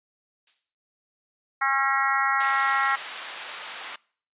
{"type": "noise with exponential decay", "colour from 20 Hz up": "violet", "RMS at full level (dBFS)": -41, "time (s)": [0.47, 0.76], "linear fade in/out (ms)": 2, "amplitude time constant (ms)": 62}
{"type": "harmonic tone", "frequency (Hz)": 271.7, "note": "C#4", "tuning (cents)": -35, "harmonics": [3, 4, 5, 6, 7, 8], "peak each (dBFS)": [-28, -28, -25, -32, -27, -33], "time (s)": [1.61, 2.96], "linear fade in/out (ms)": 10}
{"type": "high-pass noise", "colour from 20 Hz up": "pink", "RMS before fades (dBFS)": -35, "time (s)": [2.4, 3.96], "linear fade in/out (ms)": 5, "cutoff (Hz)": 1100, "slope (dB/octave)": 12}
{"effects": ["noise-tail reverb RT60 0.5 s tail -24 dB re dry", "resampled to 8000 Hz"]}